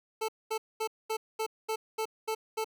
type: tone bursts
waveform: 25% pulse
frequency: 440 Hz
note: A4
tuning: in tune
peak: -26 dBFS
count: 9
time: 0.21-2.645 s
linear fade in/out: 10 ms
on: 75 ms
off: 220 ms
effects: none